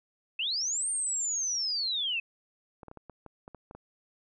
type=linear two-way sweep; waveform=sine; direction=up then down; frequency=2552 to 8900 to 2552 Hz; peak=-28 dBFS; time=0.39-2.2 s; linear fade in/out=5 ms; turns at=0.89 s
type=clicks; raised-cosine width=1 ms; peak=-31 dBFS; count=10; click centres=2.832 / 2.883 / 2.914 / 2.973 / 3.097 / 3.263 / 3.479 / 3.547 / 3.711 / 3.75 s
effects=none